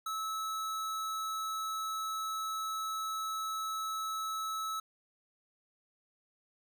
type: tone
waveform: square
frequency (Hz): 1300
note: E6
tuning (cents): -24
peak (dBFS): -35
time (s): 0.06-4.8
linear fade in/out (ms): 5
effects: none